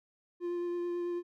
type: tone with vibrato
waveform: triangle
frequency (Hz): 349.2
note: F4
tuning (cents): 0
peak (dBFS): -30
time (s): 0.4-1.23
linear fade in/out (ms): 50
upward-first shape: triangle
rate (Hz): 9.1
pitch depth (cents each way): 13
effects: none